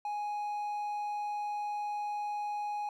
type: tone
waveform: triangle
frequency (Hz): 831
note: G#5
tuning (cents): +1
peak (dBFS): -31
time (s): 0.05-2.89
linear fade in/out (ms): 2
effects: none